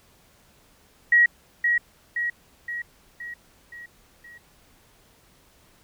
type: tone with echo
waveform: sine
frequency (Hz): 1905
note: A#6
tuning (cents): +37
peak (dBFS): -13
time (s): 1.12-1.26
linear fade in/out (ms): 5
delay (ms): 520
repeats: 6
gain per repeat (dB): -5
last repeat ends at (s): 4.38
effects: pink hiss -58 dBFS RMS until 5.83 s

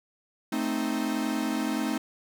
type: chord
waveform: 45% pulse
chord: A diminished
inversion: none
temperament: equal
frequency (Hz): 220 / 261.6 / 311.1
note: A3 / C4 / Eb4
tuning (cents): 0 / 0 / 0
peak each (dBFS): -31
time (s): 0.52-1.98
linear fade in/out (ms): 5
effects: none

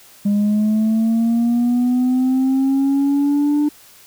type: linear sweep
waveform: sine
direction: up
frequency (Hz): 202.3 to 297.1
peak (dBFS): -11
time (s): 0.25-3.69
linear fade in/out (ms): 10
effects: tanh soft clip ceiling -12 dBFS + white hiss -46 dBFS RMS until 4.06 s

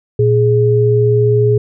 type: tone pair together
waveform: sine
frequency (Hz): 117.3 / 417.4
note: A#2 / G#4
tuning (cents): +11 / +9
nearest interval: octave + minor seventh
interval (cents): 2198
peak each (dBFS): -11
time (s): 0.19-1.58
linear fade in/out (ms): 5
effects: none

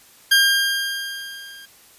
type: tone with level ramp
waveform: 20% pulse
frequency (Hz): 1605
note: G6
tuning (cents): +40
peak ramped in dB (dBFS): -6 to -35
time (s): 0.31-1.66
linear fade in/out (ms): 10
effects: white hiss -50 dBFS RMS until 1.98 s + resampled to 32000 Hz

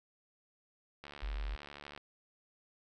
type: click train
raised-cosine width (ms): 0.3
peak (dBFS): -31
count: 69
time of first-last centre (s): 1.04-1.977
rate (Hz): 72.6
type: tone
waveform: sine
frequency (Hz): 47.55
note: F#1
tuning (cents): +48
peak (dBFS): -35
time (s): 1.22-1.56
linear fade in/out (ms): 10
effects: none

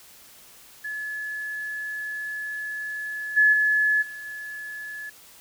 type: tone with level steps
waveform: sine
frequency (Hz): 1711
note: A6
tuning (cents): -49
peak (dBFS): -29 / -14 / -18 / -35 / -33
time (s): 0.84-5.1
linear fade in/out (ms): 10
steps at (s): 3.36 / 3.52 / 4.01 / 4.24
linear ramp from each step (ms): 20
effects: white hiss -50 dBFS RMS until 5.4 s

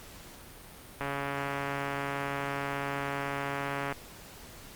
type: click train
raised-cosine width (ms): 0.5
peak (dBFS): -18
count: 409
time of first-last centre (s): 1.01-3.924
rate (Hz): 140
effects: pink hiss -49 dBFS RMS until 4.75 s + Opus 48 kbps

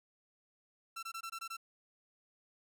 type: tone bursts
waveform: sawtooth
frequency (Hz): 1344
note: E6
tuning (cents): +33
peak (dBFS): -37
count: 7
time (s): 0.96-1.569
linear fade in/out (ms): 10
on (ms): 69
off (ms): 21
effects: none

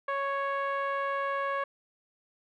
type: tone with low-pass filter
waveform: 10% pulse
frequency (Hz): 554.4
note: C#5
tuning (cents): 0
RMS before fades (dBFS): -31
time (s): 0.08-1.64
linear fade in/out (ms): 5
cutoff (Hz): 1300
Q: 1.4
effects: none

